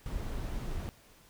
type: noise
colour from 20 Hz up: brown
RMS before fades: -36 dBFS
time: 0.06-0.89 s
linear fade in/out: 0 ms
effects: pink hiss -60 dBFS RMS until 1.29 s